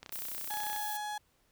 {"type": "click train", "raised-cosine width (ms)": 0.2, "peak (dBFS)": -27, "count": 24, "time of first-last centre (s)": [0.03, 0.762], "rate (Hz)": 31.4}
{"type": "noise", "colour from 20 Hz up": "violet", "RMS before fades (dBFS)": -40, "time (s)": [0.12, 0.97], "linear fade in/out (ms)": 0}
{"type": "tone", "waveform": "35% pulse", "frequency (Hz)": 840, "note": "G#5", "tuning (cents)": 19, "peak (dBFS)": -34, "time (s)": [0.5, 1.18], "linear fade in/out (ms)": 5}
{"effects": ["pink hiss -71 dBFS RMS until 1.51 s"]}